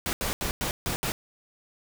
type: noise bursts at uneven times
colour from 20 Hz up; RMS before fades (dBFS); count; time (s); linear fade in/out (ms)
pink; -29; 6; 0.06-0.13 / 0.21-0.33 / 0.41-0.51 / 0.61-0.71 / 0.86-0.96 / 1.03-1.12; 0
effects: none